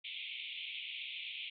white band-pass noise, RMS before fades -44 dBFS, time 0.04-1.5 s, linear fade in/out 10 ms, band 2200 to 3600 Hz, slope 96 dB/octave, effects none

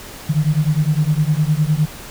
sine beating tone pair, 148.3 / 158.1 Hz, D3 / D#3, +17 / +28 cents, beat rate 9.8 Hz, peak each -16 / -17 dBFS, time 0.29-1.86 s, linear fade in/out 10 ms, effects pink hiss -35 dBFS RMS until 2.1 s

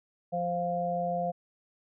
harmonic tone, 174.61 Hz, F3, in tune, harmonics 1 / 3 / 4, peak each -35 / -33 / -30 dBFS, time 0.32-1.32 s, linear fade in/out 20 ms, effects none

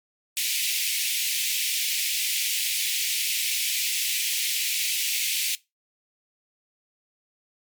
pink high-pass noise, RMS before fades -26 dBFS, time 0.37-5.55 s, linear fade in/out 0 ms, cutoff 2200 Hz, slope 48 dB/octave, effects noise-tail reverb RT60 0.2 s tail -19 dB re dry + MP3 96 kbps

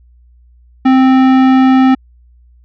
sine tone with tanh clipping, 261.6 Hz, C4, in tune, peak -7 dBFS, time 0.85-1.95 s, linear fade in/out 10 ms, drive 17 dB, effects added 60 Hz sine -42 dBFS peak until 2.64 s

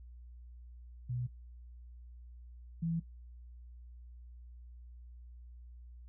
sine tone pair in turn, 123.47 / 166.08 Hz, B2 / E3, 0 / +13 cents, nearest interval perfect fourth, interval 513 cents, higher second, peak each -34 / -31 dBFS, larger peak second, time 1.09-1.27 / 2.82-3 s, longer neither, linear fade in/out 10 ms, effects noise-tail reverb RT60 0.1 s tail -17 dB re dry + added 60 Hz sine -49 dBFS peak until 6.08 s

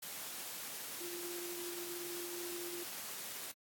sine tone in noise, 349.2 Hz, F4, in tune, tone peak -45 dBFS, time 1-2.84 s, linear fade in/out 10 ms, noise white, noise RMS -45 dBFS, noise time 0.02-3.52 s, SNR -3 dB, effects high-pass 150 Hz 12 dB/octave + AAC 64 kbps

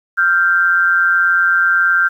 sine tone pair together, 1389.6 / 1568 Hz, F6 / G6, -9 / 0 cents, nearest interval major second, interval 209 cents, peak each -13 dBFS, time 0.17-2.09 s, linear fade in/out 20 ms, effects 8-bit

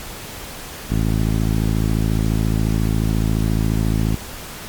10% pulse tone with low-pass filter, 54.3 Hz, A1, 22 cents flat, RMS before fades -18 dBFS, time 0.9-4.16 s, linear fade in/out 10 ms, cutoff 290 Hz, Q 0.59, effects pink hiss -33 dBFS RMS until 4.68 s + MP3 96 kbps

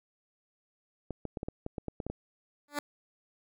clicks, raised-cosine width 2 ms, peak -22 dBFS, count 11, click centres 1.107 / 1.253 / 1.372 / 1.431 / 1.485 / 1.664 / 1.782 / 1.883 / 2.002 / 2.066 / 2.1 s
10% pulse tone with exponential growth, 290.9 Hz, D4, 16 cents flat, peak -20 dBFS, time 2.68-2.79 s, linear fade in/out 2 ms, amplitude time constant 22 ms
effects none

